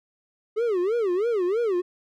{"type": "tone with vibrato", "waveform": "triangle", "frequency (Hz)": 410.3, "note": "G#4", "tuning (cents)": -21, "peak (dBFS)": -19, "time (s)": [0.56, 1.82], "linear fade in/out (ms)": 20, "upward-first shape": "sine", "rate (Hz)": 3.1, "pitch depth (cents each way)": 270, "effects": []}